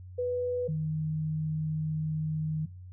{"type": "tone pair in turn", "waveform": "sine", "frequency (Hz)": [493.9, 155.57], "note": ["B4", "D#3"], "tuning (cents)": [0, 0], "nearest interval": "octave + minor sixth", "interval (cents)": 2000, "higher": "first", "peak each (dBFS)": [-27, -28], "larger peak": "first", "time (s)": [[0.18, 0.68], [0.68, 2.66]], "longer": "second", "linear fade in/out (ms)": 10, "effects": ["noise-tail reverb RT60 0.4 s tail -19 dB re dry", "added 91 Hz sine -43 dBFS peak until 2.92 s"]}